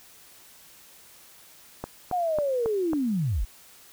click train, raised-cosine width 1 ms, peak -17 dBFS, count 5, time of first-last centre 1.84-2.933 s, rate 3.66 Hz
sine linear sweep, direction down, 740 to 32.7 Hz, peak -23 dBFS, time 2.12-3.45 s, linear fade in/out 10 ms
effects white hiss -52 dBFS RMS until 3.92 s

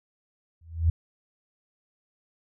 sine tone with exponential growth, 82.41 Hz, E2, in tune, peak -15 dBFS, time 0.61-0.9 s, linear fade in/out 5 ms, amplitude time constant 62 ms, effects none

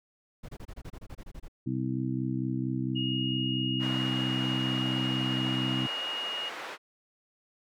brown noise bursts, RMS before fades -41 dBFS, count 13, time 0.43-1.483 s, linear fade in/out 10 ms, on 57 ms, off 26 ms
harmonic tone, 64.4 Hz, C2, 27 cents flat, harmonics 2 / 3 / 4 / 5, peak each -32 / -36 / -33 / -35 dBFS, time 1.66-5.87 s, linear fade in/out 10 ms
sine tone, 2866 Hz, F7, 44 cents sharp, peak -32 dBFS, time 2.95-6.5 s, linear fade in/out 20 ms
white band-pass noise, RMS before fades -40 dBFS, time 3.79-6.78 s, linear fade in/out 50 ms, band 420 to 1900 Hz, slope 12 dB/octave
effects none

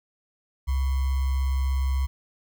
sine tone with sample-and-hold, 66.7 Hz, C2, 34 cents sharp, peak -21 dBFS, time 0.67-2.07 s, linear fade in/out 20 ms, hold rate 1050 Hz, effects none

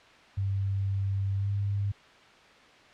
sine tone with pitch glide, 98 to 100.41 Hz, G2 to G2, 0 to +42 cents, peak -26 dBFS, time 0.37-1.92 s, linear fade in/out 10 ms, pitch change +42 cents, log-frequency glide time 1.36-1.5 s, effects white hiss -54 dBFS RMS until 2.93 s + low-pass 3000 Hz 12 dB/octave

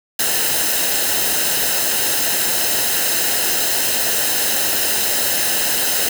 white noise with comb filter, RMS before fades -18 dBFS, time 0.19-6.09 s, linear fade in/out 5 ms, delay 0.87 ms, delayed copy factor -0.6, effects none

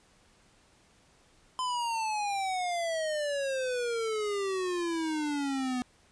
square exponential sweep, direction down, 1026 to 246.9 Hz, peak -30 dBFS, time 1.59-5.82 s, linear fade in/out 0 ms, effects pink hiss -63 dBFS RMS until 6.11 s + resampled to 22050 Hz

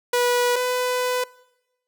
sawtooth tone pair in turn, 488.6 / 499.7 Hz, B4 / B4, -19 / +20 cents, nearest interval unison, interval 39 cents, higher second, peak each -14 / -17 dBFS, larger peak first, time 0.13-0.56 / 0.56-1.24 s, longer second, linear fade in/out 5 ms, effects noise-tail reverb RT60 1.0 s tail -23 dB re dry

